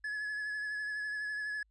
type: tone with vibrato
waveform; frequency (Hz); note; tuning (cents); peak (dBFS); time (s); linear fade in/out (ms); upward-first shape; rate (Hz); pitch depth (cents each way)
triangle; 1700; G#6; +40; -33; 0.04-1.63; 5; triangle; 12; 29
effects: added 52 Hz sine -68 dBFS peak until 1.7 s + resampled to 24000 Hz